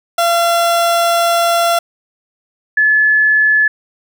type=tone pair in turn; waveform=30% pulse / sine; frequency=683 / 1721.1 Hz; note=F5 / A6; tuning=-39 / -39 cents; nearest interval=octave + major third; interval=1600 cents; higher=second; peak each=-8 dBFS; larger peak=neither; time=0.18-1.79 / 2.77-3.68 s; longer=first; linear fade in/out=5 ms; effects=none